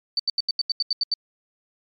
sine tone bursts, 4565 Hz, D8, 50 cents flat, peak -19 dBFS, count 10, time 0.17-1.14 s, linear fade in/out 2 ms, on 25 ms, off 80 ms, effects MP3 96 kbps

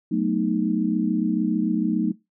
sine chord, B dominant seventh, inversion second, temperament equal, 185 / 220 / 246.9 / 311.1 Hz, F#3 / A3 / B3 / D#4, 0 / 0 / 0 / 0 cents, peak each -25 / -24 / -28 / -25 dBFS, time 0.11-2.12 s, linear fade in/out 10 ms, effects noise-tail reverb RT60 0.2 s tail -20 dB re dry

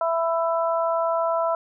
harmonic tone, 331.5 Hz, E4, 10 cents sharp, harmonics 2 / 3 / 4, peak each -22 / -26 / -28 dBFS, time 0.01-1.55 s, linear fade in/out 2 ms, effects none

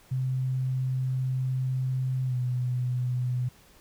sine tone with pitch glide, 129.7 to 124.85 Hz, C3 to B2, -15 to +19 cents, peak -25 dBFS, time 0.11-3.49 s, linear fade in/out 10 ms, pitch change -66 cents, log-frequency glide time 2.26-2.35 s, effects pink hiss -57 dBFS RMS until 3.8 s

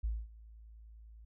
sine tone with ADSR envelope, 55 Hz, A1, in tune, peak -30 dBFS, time 0.03-1.25 s, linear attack 14 ms, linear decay 230 ms, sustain -21 dB, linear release 7 ms, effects none

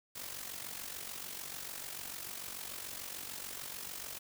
white noise with amplitude modulation, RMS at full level -41 dBFS, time 0.15-4.19 s, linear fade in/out 10 ms, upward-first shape sine, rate 46.8 Hz, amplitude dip 65%, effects none

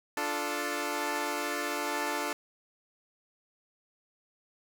10% pulse chord, D minor, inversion none, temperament equal, 293.7 / 349.2 / 440 Hz, D4 / F4 / A4, 0 / 0 / 0 cents, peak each -26 / -28 / -27 dBFS, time 0.17-2.33 s, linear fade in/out 2 ms, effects none

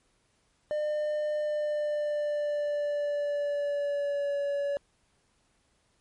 triangle tone with pitch glide, 602 to 568.2 Hz, D5 to C#5, +43 to +43 cents, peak -25 dBFS, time 0.71-4.77 s, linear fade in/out 0 ms, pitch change -100 cents, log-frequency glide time 1.34-4.38 s, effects pink hiss -70 dBFS RMS until 6 s + MP3 48 kbps

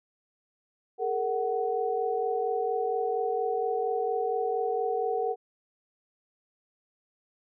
sine tone cluster, 416 / 460.3 / 747 Hz, G#4 / A#4 / F#5, +3 / -22 / +16 cents, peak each -32 / -29 / -30 dBFS, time 0.98-5.36 s, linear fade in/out 50 ms, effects none

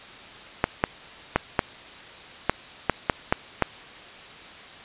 clicks, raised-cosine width 0.5 ms, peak -3 dBFS, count 9, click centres 0.641 / 0.839 / 1.36 / 1.592 / 2.496 / 2.897 / 3.098 / 3.325 / 3.623 s, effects white hiss -43 dBFS RMS until 4.84 s + resampled to 8000 Hz

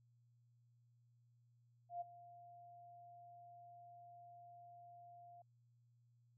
sine tone with ADSR envelope, 698.5 Hz, F5, in tune, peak -40 dBFS, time 1.89-5.42 s, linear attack 120 ms, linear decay 17 ms, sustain -17 dB, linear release 4 ms, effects added 119 Hz sine -70 dBFS peak until 6.37 s

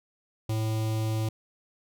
square tone with notch filter, 110 Hz, A2, in tune, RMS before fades -28 dBFS, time 0.49-1.29 s, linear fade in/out 5 ms, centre 1600 Hz, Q 1.2, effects none

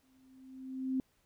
sine tone with exponential growth, 261.6 Hz, C4, in tune, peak -28 dBFS, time 0.03-1 s, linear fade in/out 1 ms, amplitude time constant 210 ms, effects pink hiss -73 dBFS RMS until 1.25 s

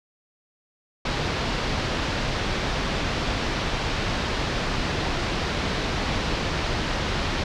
pink low-pass noise, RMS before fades -26 dBFS, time 1.05-7.44 s, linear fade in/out 5 ms, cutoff 5000 Hz, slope 24 dB/octave, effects none

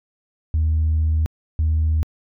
sine tone pair in turn, 78.7 / 78.7 Hz, D#2 / D#2, +20 / +20 cents, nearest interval unison, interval 0 cents, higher neither, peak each -14 dBFS, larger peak neither, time 0.54-1.26 / 1.59-2.03 s, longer first, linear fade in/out 0 ms, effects tanh soft clip ceiling -13 dBFS

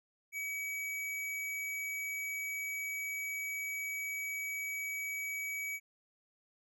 square tone, 2274 Hz, C#7, 44 cents sharp, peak -37 dBFS, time 0.32-5.8 s, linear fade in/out 50 ms, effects none

